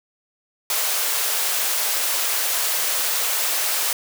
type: high-pass noise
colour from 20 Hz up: white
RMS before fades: -22 dBFS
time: 0.7-3.93 s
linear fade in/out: 2 ms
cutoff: 450 Hz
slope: 24 dB/octave
effects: none